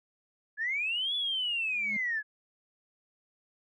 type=linear two-way sweep; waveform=sine; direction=up then down; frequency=1668 to 3455 to 1668 Hz; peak=-28 dBFS; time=0.57-2.23 s; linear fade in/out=50 ms; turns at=1.15 s
type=tone with exponential growth; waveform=triangle; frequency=207.7 Hz; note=G#3; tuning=in tune; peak=-33 dBFS; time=1.66-1.97 s; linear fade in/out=5 ms; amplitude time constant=66 ms
effects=tanh soft clip ceiling -21 dBFS